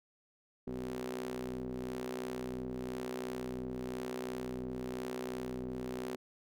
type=ring-modulated tone; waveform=sawtooth; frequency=62.9 Hz; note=B1; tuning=32 cents sharp; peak=-31 dBFS; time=0.67-6.16 s; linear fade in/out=5 ms; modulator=315 Hz; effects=none